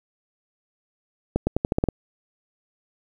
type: accelerating click train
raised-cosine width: 2 ms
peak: -7 dBFS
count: 8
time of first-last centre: 1.36-1.887 s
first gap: 110 ms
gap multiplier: 0.87
effects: 8-bit